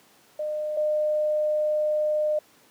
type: tone pair in turn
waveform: sine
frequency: 607 / 607 Hz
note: D#5 / D#5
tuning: -43 / -43 cents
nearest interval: unison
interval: 0 cents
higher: neither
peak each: -26 / -21 dBFS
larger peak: second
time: 0.39-0.77 / 0.77-2.39 s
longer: second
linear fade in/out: 5 ms
effects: pink hiss -57 dBFS RMS until 2.7 s + high-pass 200 Hz 12 dB/octave